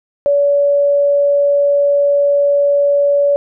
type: tone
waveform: sine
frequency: 570 Hz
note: C#5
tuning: 48 cents sharp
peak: -9 dBFS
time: 0.26-3.36 s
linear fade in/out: 0 ms
effects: none